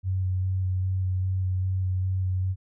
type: tone with vibrato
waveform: sine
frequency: 93.3 Hz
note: F#2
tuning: 15 cents sharp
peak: -23 dBFS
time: 0.03-2.56 s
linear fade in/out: 50 ms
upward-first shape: square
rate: 2.5 Hz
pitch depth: 12 cents each way
effects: none